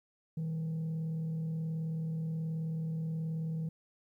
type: tone with frequency modulation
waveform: sine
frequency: 160.6 Hz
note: E3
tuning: 45 cents flat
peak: -30 dBFS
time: 0.37-3.69 s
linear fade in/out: 5 ms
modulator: 38.7 Hz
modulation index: 0.21
effects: tanh soft clip ceiling -32 dBFS + 12-bit